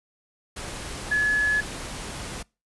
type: tone in noise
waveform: sine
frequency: 1704 Hz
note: G#6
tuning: 44 cents sharp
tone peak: -19 dBFS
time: 1.11-1.61 s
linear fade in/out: 10 ms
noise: pink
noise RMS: -35 dBFS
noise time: 0.56-2.43 s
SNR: +13 dB
effects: noise-tail reverb RT60 0.3 s tail -26 dB re dry + resampled to 24000 Hz